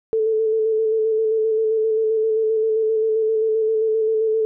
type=tone with vibrato; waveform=sine; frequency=440.1 Hz; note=A4; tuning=in tune; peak=-16 dBFS; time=0.13-4.45 s; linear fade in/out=0 ms; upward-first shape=square; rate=7.6 Hz; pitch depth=20 cents each way; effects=none